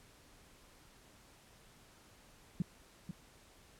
sine tone with echo, 175.6 Hz, F3, 10 cents sharp, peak -29 dBFS, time 2.6-2.62 s, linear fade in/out 2 ms, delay 490 ms, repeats 1, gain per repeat -9 dB, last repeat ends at 3.11 s, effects pink hiss -62 dBFS RMS until 3.79 s + low-pass 12000 Hz 12 dB/octave

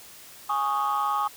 sine chord, Ab suspended fourth, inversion none, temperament just, 830.6 / 1107.5 / 1245.9 Hz, Ab5 / Db6 / Eb6, 0 / -2 / +2 cents, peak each -26 dBFS, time 0.49-1.28 s, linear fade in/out 10 ms, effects tanh soft clip ceiling -18 dBFS + white hiss -47 dBFS RMS until 1.36 s

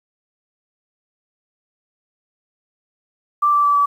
sine tone with pitch steps, 1174.7 / 1165.9 / 1157.2 / 1148.5 Hz, D6 / D6 / D6 / D6, 0 / -13 / -26 / -39 cents, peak -12 dBFS, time 3.42-3.86 s, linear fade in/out 10 ms, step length 110 ms, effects 8-bit

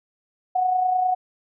sine tone with amplitude modulation, 737 Hz, F#5, 7 cents flat, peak -16 dBFS, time 0.55-1.15 s, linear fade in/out 10 ms, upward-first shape sine, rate 29.8 Hz, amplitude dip 45%, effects none

